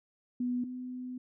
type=tone pair in turn; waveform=sine; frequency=246.9 / 251.8 Hz; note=B3 / B3; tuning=0 / +34 cents; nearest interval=unison; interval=34 cents; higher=second; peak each=-29 / -37 dBFS; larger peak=first; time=0.4-0.64 / 0.64-1.18 s; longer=second; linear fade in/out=5 ms; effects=none